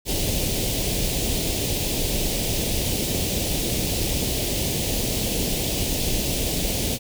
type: band-stop noise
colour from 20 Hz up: pink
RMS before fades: -24 dBFS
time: 0.05-6.99 s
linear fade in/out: 50 ms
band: 650 to 2600 Hz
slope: 24 dB/octave
effects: none